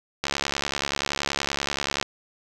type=click train; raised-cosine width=0.2 ms; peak=-7 dBFS; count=127; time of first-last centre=0.24-2.027 s; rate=70.5 Hz; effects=none